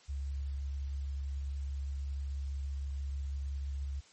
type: tone with vibrato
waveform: sine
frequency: 69.3 Hz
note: C#2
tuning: in tune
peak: -34 dBFS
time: 0.08-4.01 s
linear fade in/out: 20 ms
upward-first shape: triangle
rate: 6.2 Hz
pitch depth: 9 cents each way
effects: white hiss -61 dBFS RMS until 4.12 s + MP3 32 kbps